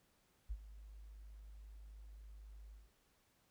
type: tone with ADSR envelope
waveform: sine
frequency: 51.91 Hz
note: G#1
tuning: in tune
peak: -37 dBFS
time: 0.49-2.91 s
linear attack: 22 ms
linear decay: 53 ms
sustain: -15 dB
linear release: 190 ms
effects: pink hiss -75 dBFS RMS until 3.5 s